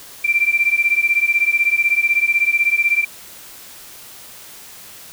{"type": "beating tone pair", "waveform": "sine", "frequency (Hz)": [2349, 2365], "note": ["D7", "D7"], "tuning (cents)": [0, 12], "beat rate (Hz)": 16, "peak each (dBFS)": [-16, -17], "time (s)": [0.24, 3.05], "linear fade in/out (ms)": 10, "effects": ["white hiss -39 dBFS RMS until 5.12 s"]}